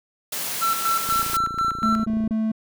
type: high-pass noise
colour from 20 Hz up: white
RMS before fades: -28 dBFS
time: 0.32-1.37 s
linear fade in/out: 5 ms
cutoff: 120 Hz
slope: 24 dB/octave
type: tone with tremolo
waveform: triangle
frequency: 1342 Hz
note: E6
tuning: 31 cents sharp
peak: -17 dBFS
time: 0.61-2.06 s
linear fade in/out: 20 ms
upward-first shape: square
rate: 4.1 Hz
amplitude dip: 65%
type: click train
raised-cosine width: 3 ms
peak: -23 dBFS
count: 36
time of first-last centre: 1.09-2.31 s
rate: 28.7 Hz
type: tone bursts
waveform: triangle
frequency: 220 Hz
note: A3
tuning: in tune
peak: -18 dBFS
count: 3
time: 1.83-2.518 s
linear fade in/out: 5 ms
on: 210 ms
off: 29 ms
effects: none